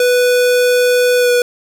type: tone with pitch glide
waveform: square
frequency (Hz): 493.9 to 488.2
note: B4 to B4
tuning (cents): 0 to -20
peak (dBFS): -10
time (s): 0-1.42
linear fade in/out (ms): 2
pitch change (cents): -20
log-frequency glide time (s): 1.18-1.31
effects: none